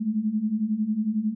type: beating tone pair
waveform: sine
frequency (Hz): 207.7 / 218.7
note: G#3 / A3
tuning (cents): 0 / -10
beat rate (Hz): 11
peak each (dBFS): -28 / -24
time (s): 0-1.35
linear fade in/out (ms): 20
effects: none